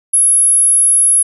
sine tone, 10760 Hz, E9, 34 cents sharp, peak -7 dBFS, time 0.13-1.23 s, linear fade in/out 10 ms, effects none

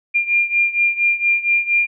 sine beating tone pair, 2397 / 2401.3 Hz, D7 / D7, +35 / +38 cents, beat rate 4.3 Hz, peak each -16 / -19 dBFS, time 0.14-1.87 s, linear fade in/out 20 ms, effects none

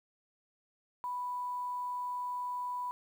sine tone with quantisation, 988 Hz, B5, in tune, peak -34 dBFS, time 1.04-2.91 s, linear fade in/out 0 ms, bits 10, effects none

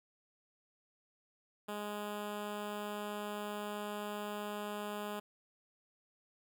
10% pulse tone with notch filter, 207.7 Hz, G#3, in tune, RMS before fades -41 dBFS, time 1.68-5.2 s, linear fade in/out 10 ms, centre 5600 Hz, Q 1.5, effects none

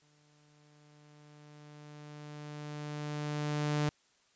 sawtooth tone with exponential growth, 148.7 Hz, D3, 22 cents sharp, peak -24 dBFS, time 0.02-3.89 s, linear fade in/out 0 ms, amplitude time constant 840 ms, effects white hiss -69 dBFS RMS until 4.35 s + resampled to 16000 Hz

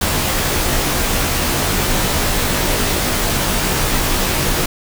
pink noise with comb filter, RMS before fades -17 dBFS, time 0.01-4.66 s, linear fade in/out 5 ms, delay 18 ms, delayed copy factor -0.8, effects none

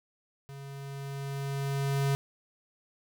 square tone with level ramp, 138.59 Hz, C#3, in tune, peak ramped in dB -43 to -25 dBFS, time 0.49-2.15 s, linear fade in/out 0 ms, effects none

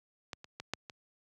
clicks, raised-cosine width 0.2 ms, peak -21 / -30 / -23 / -15 / -27 dBFS, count 5, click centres 0.332 / 0.444 / 0.6 / 0.736 / 0.898 s, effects high-pass 80 Hz 12 dB/octave

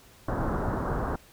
pink low-pass noise, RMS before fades -29 dBFS, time 0.28-1.16 s, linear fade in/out 5 ms, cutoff 1500 Hz, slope 48 dB/octave, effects pink hiss -55 dBFS RMS until 1.32 s

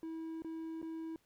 triangle tone with dropouts, 324 Hz, E4, 30 cents flat, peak -38 dBFS, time 0.03-1.16 s, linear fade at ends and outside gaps 1 ms, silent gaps 0.421-0.446 / 0.817-0.827 s, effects pink hiss -74 dBFS RMS until 1.25 s

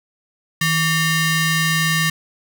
sawtooth ring-modulated tone, 987.8 Hz, B5, in tune, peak -9 dBFS, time 0.61-2.1 s, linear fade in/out 5 ms, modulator 827 Hz, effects none

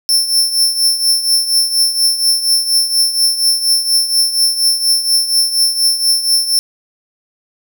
sawtooth tone with tremolo, 5360 Hz, E8, 28 cents sharp, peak -5 dBFS, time 0.09-6.59 s, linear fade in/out 0 ms, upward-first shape triangle, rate 4.2 Hz, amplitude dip 75%, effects none

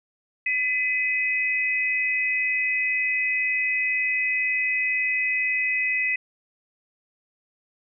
sine tone pair together, 2010 / 2532 Hz, B6 / D#7, +30 / +30 cents, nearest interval major third, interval 400 cents, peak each -24 dBFS, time 0.46-6.16 s, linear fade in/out 5 ms, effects none

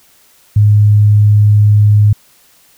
sine tone, 104.5 Hz, G#2, 11 cents sharp, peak -4 dBFS, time 0.56-2.13 s, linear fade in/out 5 ms, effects white hiss -48 dBFS RMS until 2.77 s

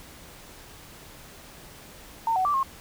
sine tone with pitch steps, 909 / 748 / 1167 / 1075 Hz, A#5 / F#5 / D6 / C6, -44 / +19 / -11 / +47 cents, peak -21 dBFS, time 2.27-2.63 s, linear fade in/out 2 ms, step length 90 ms, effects pink hiss -47 dBFS RMS until 2.8 s

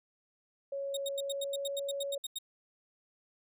sine tone with pitch glide, 554.4 to 558.6 Hz, C#5 to C#5, 0 to +13 cents, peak -34 dBFS, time 0.72-2.18 s, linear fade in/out 5 ms, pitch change +13 cents, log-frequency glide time 1.03-1.69 s
sawtooth tone bursts, 3729 Hz, A#7, in tune, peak -32 dBFS, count 13, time 0.94-2.386 s, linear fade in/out 5 ms, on 30 ms, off 88 ms
effects none

